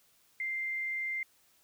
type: tone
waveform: sine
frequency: 2093 Hz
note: C7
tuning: in tune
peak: -32 dBFS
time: 0.4-1.23 s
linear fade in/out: 2 ms
effects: white hiss -67 dBFS RMS until 1.63 s